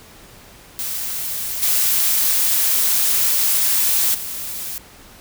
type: noise with level steps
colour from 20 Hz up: blue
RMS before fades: -25 / -17 / -28 dBFS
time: 0.79-4.78 s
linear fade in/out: 0 ms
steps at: 1.62 / 4.14 s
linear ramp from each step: 10 ms
effects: pink hiss -44 dBFS RMS until 5.2 s